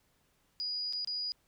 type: tone with dropouts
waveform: sine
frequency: 4905 Hz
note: D#8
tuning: 26 cents flat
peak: -33 dBFS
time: 0.6-1.32 s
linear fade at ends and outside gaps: 0 ms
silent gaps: 0.926-0.933 / 1.047-1.074 s
effects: pink hiss -72 dBFS RMS until 1.47 s